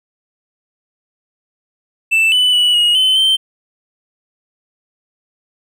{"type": "tone with pitch steps", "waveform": "triangle", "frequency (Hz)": [2653, 2991, 2949, 2886, 3051, 3115], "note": ["E7", "F#7", "F#7", "F#7", "G7", "G7"], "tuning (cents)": [10, 18, -6, -44, -48, -12], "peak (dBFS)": -8, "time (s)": [2.11, 3.37], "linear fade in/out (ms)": 20, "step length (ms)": 210, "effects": []}